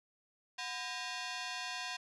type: ring-modulated tone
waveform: 10% pulse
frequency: 870 Hz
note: A5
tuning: 20 cents flat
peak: -27 dBFS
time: 0.58-1.97 s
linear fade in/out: 10 ms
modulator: 141 Hz
effects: resampled to 22050 Hz